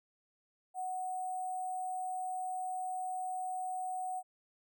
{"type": "tone with sample-and-hold", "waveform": "sine", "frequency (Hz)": 740, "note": "F#5", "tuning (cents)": 0, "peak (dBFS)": -35, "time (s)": [0.74, 4.23], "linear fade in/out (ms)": 50, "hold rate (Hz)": 8820, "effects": []}